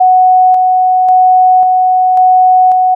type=tone with tremolo; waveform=sine; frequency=740 Hz; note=F#5; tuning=in tune; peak=-3 dBFS; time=0-2.95 s; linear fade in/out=10 ms; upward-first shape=square; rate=0.92 Hz; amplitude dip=25%; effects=none